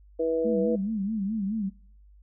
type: harmonic tone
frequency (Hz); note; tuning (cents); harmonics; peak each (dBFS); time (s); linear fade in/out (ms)
162.7; E3; -22; 2 / 3 / 4; -31 / -24 / -36; 0.19-0.76; 10
type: tone with vibrato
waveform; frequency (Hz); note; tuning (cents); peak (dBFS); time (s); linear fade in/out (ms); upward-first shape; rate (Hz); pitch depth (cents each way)
sine; 207.7; G#3; 0; -26; 0.44-1.7; 20; sine; 4.7; 140
effects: noise-tail reverb RT60 0.6 s tail -25 dB re dry + added 50 Hz sine -51 dBFS peak until 2.22 s